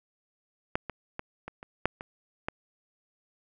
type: clicks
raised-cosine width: 0.5 ms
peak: -11 / -20 / -19 / -23 / -28 / -8 / -23 / -15 dBFS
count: 8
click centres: 0.755 / 0.897 / 1.194 / 1.48 / 1.629 / 1.856 / 2.009 / 2.485 s
effects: none